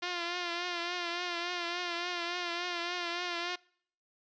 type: tone with vibrato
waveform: 5% pulse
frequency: 349.2 Hz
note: F4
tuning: in tune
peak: -22 dBFS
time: 0.02-3.56 s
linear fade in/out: 10 ms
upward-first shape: triangle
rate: 3.5 Hz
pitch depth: 52 cents each way
effects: noise-tail reverb RT60 0.6 s tail -25 dB re dry + resampled to 16000 Hz